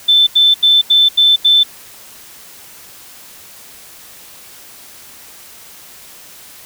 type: tone bursts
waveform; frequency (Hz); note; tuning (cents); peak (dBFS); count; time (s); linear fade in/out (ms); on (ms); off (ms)
sine; 3532; A7; +6; -6; 6; 0.08-1.635; 10; 190; 83
effects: white hiss -38 dBFS RMS until 6.65 s